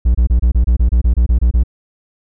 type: tone bursts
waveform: triangle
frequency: 59.3 Hz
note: A#1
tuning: 30 cents sharp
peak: -6 dBFS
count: 13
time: 0.05-1.636 s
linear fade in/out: 10 ms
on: 98 ms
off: 26 ms
effects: none